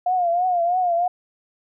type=tone with vibrato; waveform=sine; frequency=709 Hz; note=F5; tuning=26 cents sharp; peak=-17 dBFS; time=0.06-1.08 s; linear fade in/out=5 ms; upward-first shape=triangle; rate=3.1 Hz; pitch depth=94 cents each way; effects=none

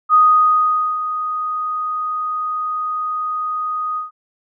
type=tone with ADSR envelope; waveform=sine; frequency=1244.5 Hz; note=D#6; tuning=in tune; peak=-7 dBFS; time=0.09-4.11 s; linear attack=49 ms; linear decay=840 ms; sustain=-12 dB; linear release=140 ms; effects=none

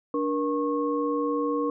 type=tone cluster; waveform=sine; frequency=291.7 / 475.9 / 1091 Hz; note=D4 / A#4 / C#6; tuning=-12 / +36 / -28 cents; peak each=-27 / -27 / -31 dBFS; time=0.14-1.7 s; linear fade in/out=2 ms; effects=none

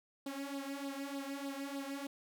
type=tone with flanger; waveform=sawtooth; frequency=277.2 Hz; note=C#4; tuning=in tune; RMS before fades=-42 dBFS; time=0.26-2.07 s; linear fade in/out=5 ms; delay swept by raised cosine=0.22 to 3.22 ms; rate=3.3 Hz; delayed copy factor=+0.7; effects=none

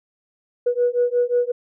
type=beating tone pair; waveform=sine; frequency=484 / 489.6 Hz; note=B4 / B4; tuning=-35 / -15 cents; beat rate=5.6 Hz; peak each=-19 dBFS; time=0.66-1.52 s; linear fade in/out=10 ms; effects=tanh soft clip ceiling -10 dBFS

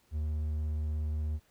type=tone; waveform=triangle; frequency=76.4 Hz; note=D#2; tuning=31 cents flat; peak=-28 dBFS; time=0.11-1.4 s; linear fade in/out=50 ms; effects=pink hiss -68 dBFS RMS until 1.5 s

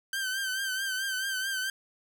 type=tone with vibrato; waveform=sawtooth; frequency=1553 Hz; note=G6; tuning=17 cents flat; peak=-26 dBFS; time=0.13-1.7 s; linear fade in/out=2 ms; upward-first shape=triangle; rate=4.6 Hz; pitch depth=63 cents each way; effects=none

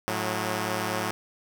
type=tone pair together; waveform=5% pulse; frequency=108.4 / 182.17 Hz; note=A2 / F#3; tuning=-25 / -27 cents; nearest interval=major sixth; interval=898 cents; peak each=-18 / -19 dBFS; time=0.08-1.11 s; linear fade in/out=0 ms; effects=none

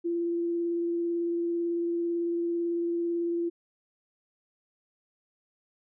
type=tone with vibrato; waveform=sine; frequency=341.3 Hz; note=F4; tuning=40 cents flat; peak=-26 dBFS; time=0.04-3.5 s; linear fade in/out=20 ms; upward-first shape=triangle; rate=18 Hz; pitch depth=13 cents each way; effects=none

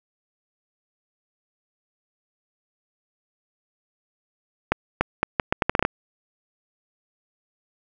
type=accelerating click train; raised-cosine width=0.5 ms; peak=-3 dBFS; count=11; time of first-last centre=4.72-5.851 s; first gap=290 ms; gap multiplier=0.76; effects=none

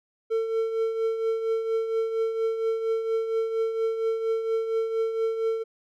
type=tone with tremolo; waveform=triangle; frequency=450 Hz; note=A4; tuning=39 cents sharp; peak=-19 dBFS; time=0.3-5.64 s; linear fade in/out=20 ms; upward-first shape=triangle; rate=4.3 Hz; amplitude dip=60%; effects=none

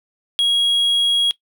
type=tone; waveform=triangle; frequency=3300 Hz; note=G#7; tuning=12 cents flat; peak=-12 dBFS; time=0.39-1.31 s; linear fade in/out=0 ms; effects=noise-tail reverb RT60 0.1 s tail -19 dB re dry

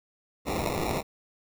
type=noise with sample-and-hold; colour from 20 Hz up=violet; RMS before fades=-29 dBFS; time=0.45-1.03 s; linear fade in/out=50 ms; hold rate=1575 Hz; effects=none

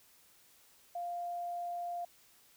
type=tone; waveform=sine; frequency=698.5 Hz; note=F5; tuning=in tune; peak=-36 dBFS; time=0.95-2.05 s; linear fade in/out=5 ms; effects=white hiss -64 dBFS RMS until 2.56 s

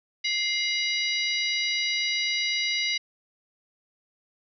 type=harmonic tone with a mistuned harmonic; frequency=968 Hz; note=B5; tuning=35 cents flat; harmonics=2 / 3 / 4 / 5 / 6; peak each=-28 / -31 / -30 / -31 / -38 dBFS; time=0.24-2.98 s; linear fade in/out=10 ms; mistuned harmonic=2; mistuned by=+140 cents; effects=none

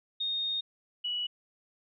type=tone pair in turn; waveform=sine; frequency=3699 / 2936 Hz; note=A#7 / F#7; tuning=-14 / -14 cents; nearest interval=major third; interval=400 cents; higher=first; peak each=-29 / -30 dBFS; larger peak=first; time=0.2-0.61 / 1.04-1.27 s; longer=first; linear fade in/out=10 ms; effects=none

